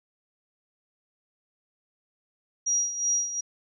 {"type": "tone with tremolo", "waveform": "sine", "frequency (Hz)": 5740, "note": "F8", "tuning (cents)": 47, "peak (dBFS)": -21, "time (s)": [2.66, 3.41], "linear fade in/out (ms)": 10, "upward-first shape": "sine", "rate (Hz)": 2.7, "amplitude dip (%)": 70, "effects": []}